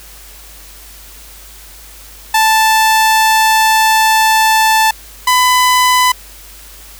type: tone pair in turn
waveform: sawtooth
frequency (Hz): 880 / 1002.6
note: A5 / B5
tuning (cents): 0 / +26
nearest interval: major second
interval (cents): 226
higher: second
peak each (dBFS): -4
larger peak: neither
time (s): 2.34-4.91 / 5.27-6.12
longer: first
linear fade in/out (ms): 5
effects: added 50 Hz sine -38 dBFS peak until 6.99 s + white hiss -37 dBFS RMS until 6.99 s